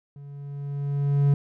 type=tone with level ramp; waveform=triangle; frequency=141.8 Hz; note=C#3; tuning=40 cents sharp; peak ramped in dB=-38 to -13 dBFS; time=0.16-1.34 s; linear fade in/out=2 ms; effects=none